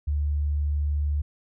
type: tone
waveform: sine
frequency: 73.3 Hz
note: D2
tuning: 3 cents flat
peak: -22 dBFS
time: 0.07-1.22 s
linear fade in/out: 10 ms
effects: none